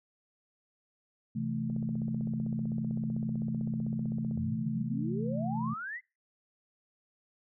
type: chord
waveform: sine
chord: A minor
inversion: first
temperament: equal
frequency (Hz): 130.81 / 164.81 / 220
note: C3 / E3 / A3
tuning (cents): 0 / 0 / 0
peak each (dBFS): -36 / -37 / -33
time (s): 1.35-5.74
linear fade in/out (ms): 10
type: click train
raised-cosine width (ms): 2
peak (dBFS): -33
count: 43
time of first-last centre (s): 1.7-4.375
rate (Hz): 15.7
type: exponential sweep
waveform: sine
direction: up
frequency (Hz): 77.78 to 2093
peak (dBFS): -36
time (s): 4.34-6.01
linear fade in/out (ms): 50
effects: noise-tail reverb RT60 0.3 s tail -26 dB re dry